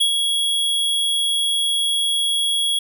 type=tone with ADSR envelope; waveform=square; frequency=3326 Hz; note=G#7; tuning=2 cents sharp; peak=-14 dBFS; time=0-2.79 s; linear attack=12 ms; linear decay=86 ms; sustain=-4 dB; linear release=4 ms; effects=none